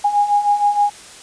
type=beating tone pair; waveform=sine; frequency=817 / 823.4 Hz; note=G#5 / G#5; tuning=-29 / -15 cents; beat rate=6.4 Hz; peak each=-19 / -14 dBFS; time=0.04-0.9 s; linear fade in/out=10 ms; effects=white hiss -39 dBFS RMS until 1.22 s + resampled to 22050 Hz